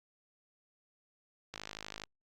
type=click train; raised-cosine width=0.2 ms; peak=-24 dBFS; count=27; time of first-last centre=1.54-2.037 s; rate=52.3 Hz; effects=Opus 48 kbps